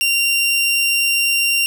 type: tone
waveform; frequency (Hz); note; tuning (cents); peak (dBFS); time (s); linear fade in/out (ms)
sawtooth; 2768; F7; -16; -11; 0.01-1.66; 0
effects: none